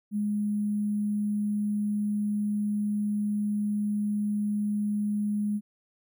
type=tone with sample-and-hold; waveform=sine; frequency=207.7 Hz; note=G#3; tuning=in tune; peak=-25 dBFS; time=0.11-5.61 s; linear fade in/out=50 ms; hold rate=11025 Hz; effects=none